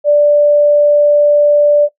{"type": "tone", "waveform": "sine", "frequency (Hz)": 587, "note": "D5", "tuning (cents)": -1, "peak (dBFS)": -5, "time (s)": [0.04, 1.89], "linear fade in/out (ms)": 50, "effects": ["noise-tail reverb RT60 0.1 s tail -18 dB re dry"]}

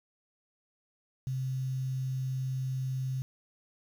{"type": "tone with quantisation", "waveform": "sine", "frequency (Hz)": 130.81, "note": "C3", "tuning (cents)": 0, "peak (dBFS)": -30, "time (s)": [1.27, 3.22], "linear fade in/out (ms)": 0, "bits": 9, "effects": []}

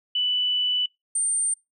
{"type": "tone pair in turn", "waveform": "sine", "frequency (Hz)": [2979, 8865], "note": ["F#7", "C#9"], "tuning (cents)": [11, -1], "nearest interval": "octave + perfect fifth", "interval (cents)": 1888, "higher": "second", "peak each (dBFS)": -21, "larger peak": "neither", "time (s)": [[0.15, 0.86], [1.15, 1.54]], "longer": "first", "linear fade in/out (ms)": 5, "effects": ["noise-tail reverb RT60 0.2 s tail -24 dB re dry"]}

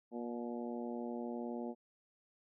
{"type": "harmonic tone with a mistuned harmonic", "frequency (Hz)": 119.2, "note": "A#2", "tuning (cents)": 39, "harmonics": [2, 3, 4, 5, 6, 7], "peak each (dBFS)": [-41, -45, -47, -49, -51, -52], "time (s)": [0.11, 1.75], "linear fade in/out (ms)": 50, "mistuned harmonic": 7, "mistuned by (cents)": 37, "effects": []}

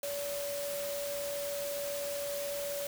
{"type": "tone in noise", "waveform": "sine", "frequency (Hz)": 571, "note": "D5", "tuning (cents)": -49, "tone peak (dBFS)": -35, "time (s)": [0.03, 2.87], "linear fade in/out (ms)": 2, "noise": "white", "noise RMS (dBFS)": -41, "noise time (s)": [0.03, 2.87], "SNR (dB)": 3, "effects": []}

